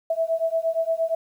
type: beating tone pair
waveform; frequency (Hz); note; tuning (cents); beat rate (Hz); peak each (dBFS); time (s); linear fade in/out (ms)
sine; 651 / 659.6; E5 / E5; -22 / +1; 8.6; -24; 0.1-1.15; 5
effects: 9-bit